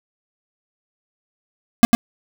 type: tone with echo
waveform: square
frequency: 233.1 Hz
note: A#3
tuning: in tune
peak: -6 dBFS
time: 1.83-1.85 s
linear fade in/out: 0 ms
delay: 100 ms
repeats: 1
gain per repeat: -4 dB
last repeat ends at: 1.95 s
effects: none